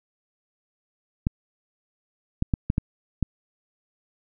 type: clicks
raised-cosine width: 5 ms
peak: -9 dBFS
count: 6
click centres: 1.269 / 2.424 / 2.538 / 2.701 / 2.781 / 3.227 s
effects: none